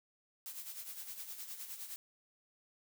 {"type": "noise with tremolo", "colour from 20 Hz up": "blue", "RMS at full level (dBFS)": -44, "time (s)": [0.46, 1.96], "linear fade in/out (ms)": 0, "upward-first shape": "sine", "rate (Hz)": 9.7, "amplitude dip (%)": 60, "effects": []}